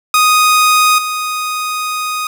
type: tone with level steps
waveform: sawtooth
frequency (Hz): 1244.5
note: D#6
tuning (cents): 0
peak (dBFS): -4 / -13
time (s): 0.14-2.27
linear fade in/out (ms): 2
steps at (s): 0.98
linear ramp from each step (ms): 5
effects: none